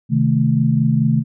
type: chord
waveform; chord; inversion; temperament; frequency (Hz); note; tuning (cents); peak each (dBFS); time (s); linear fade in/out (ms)
sine; A diminished; first; equal; 130.81 / 155.56 / 220; C3 / Eb3 / A3; 0 / 0 / 0; -17; 0.09-1.24; 50
effects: none